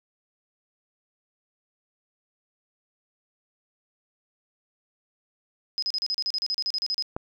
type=tone bursts; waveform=sine; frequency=5050 Hz; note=D#8; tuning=25 cents sharp; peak=-24 dBFS; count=16; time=5.78-7.024 s; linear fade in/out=0 ms; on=44 ms; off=36 ms
type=click; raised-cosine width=1 ms; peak=-16 dBFS; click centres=7.165 s
effects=none